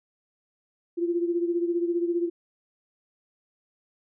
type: beating tone pair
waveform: sine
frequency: 342.2 / 357.2 Hz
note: F4 / F4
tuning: -35 / +39 cents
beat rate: 15 Hz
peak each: -24 / -30 dBFS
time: 0.97-2.3 s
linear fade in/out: 20 ms
effects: none